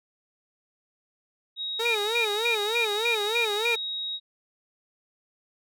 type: tone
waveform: sine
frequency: 3790 Hz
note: A#7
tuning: 28 cents sharp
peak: -29 dBFS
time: 1.56-4.2 s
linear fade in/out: 50 ms
type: tone with vibrato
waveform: sawtooth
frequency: 440 Hz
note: A4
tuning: in tune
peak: -23 dBFS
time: 1.79-3.76 s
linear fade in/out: 10 ms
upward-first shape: sine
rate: 3.3 Hz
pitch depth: 130 cents each way
type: tone bursts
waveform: sine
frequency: 2405 Hz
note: D7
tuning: 41 cents sharp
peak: -23 dBFS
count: 7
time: 1.85-3.75 s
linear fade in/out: 5 ms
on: 100 ms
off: 200 ms
effects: none